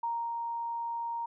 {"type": "tone with ADSR envelope", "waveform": "sine", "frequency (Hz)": 932.3, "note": "A#5", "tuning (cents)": 0, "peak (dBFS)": -29, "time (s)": [0.03, 1.26], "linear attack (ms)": 6, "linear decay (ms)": 270, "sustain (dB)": -3, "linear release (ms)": 7, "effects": []}